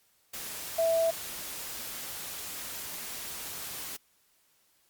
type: tone in noise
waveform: sine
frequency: 659.3 Hz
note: E5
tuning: in tune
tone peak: -23 dBFS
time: 0.78-1.11 s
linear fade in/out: 10 ms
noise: white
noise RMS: -39 dBFS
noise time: 0.33-3.97 s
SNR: +13 dB
effects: white hiss -68 dBFS RMS until 4.89 s + Opus 48 kbps